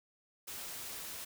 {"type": "noise", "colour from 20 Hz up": "white", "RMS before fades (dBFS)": -44, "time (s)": [0.47, 1.25], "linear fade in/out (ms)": 10, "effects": []}